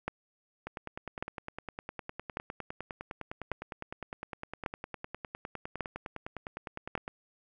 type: two click trains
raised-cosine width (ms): 0.5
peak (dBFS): -23 / -17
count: 64 / 7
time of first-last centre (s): 0.67-7.079 / 0.08-6.953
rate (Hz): 9.83 / 0.873
effects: none